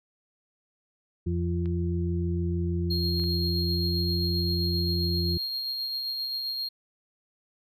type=harmonic tone; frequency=86.4 Hz; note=F2; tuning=18 cents flat; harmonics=1 / 2 / 4; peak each=-27 / -30 / -33 dBFS; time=1.26-5.38 s; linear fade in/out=10 ms
type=clicks; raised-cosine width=0.3 ms; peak=-33 dBFS; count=3; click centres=1.658 / 3.197 / 3.239 s
type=tone with tremolo; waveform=triangle; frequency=4241 Hz; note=C8; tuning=23 cents sharp; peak=-27 dBFS; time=2.9-6.69 s; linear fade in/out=10 ms; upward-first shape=sine; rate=7.6 Hz; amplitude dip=25%
effects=none